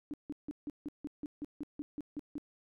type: tone bursts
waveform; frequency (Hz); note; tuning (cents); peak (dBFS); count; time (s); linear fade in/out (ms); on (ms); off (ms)
sine; 293.7; D4; 0; -36; 13; 0.11-2.381; 0; 27; 160
effects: none